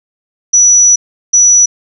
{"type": "tone bursts at uneven times", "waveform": "sine", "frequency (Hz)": 5900, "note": "F#8", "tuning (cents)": -6, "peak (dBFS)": -3, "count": 2, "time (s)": [[0.53, 0.96], [1.33, 1.66]], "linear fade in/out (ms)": 10, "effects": []}